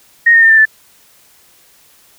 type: tone with pitch steps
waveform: sine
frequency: 1864.7 / 1836.9 / 1809.5 / 1782.6 / 1756 Hz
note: A#6 / A#6 / A6 / A6 / A6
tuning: 0 / -26 / +48 / +22 / -4 cents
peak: -4 dBFS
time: 0.26-0.655 s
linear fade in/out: 10 ms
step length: 79 ms
effects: white hiss -48 dBFS RMS until 2.18 s